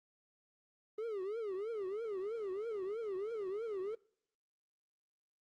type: tone with vibrato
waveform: triangle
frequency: 415.3 Hz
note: G#4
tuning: in tune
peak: -35 dBFS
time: 0.98-3.95 s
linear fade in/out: 5 ms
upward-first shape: triangle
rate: 3.1 Hz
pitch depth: 230 cents each way
effects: noise-tail reverb RT60 0.6 s tail -25 dB re dry + Opus 24 kbps